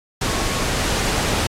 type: tone in noise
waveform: sine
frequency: 1100 Hz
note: C#6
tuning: 14 cents flat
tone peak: -32 dBFS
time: 0.27-0.64 s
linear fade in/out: 5 ms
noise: pink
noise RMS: -21 dBFS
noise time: 0.21-1.47 s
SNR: -14 dB
effects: low-pass 9000 Hz 12 dB/octave + AAC 48 kbps